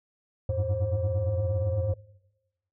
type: tone cluster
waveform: sine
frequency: 86.7 / 95.8 / 104.4 / 532 Hz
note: F2 / G2 / G#2 / C5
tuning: -12 / -39 / +10 / +29 cents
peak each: -29 dBFS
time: 0.49-1.94 s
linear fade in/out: 5 ms
effects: noise-tail reverb RT60 1.0 s tail -22 dB re dry + tanh soft clip ceiling -19 dBFS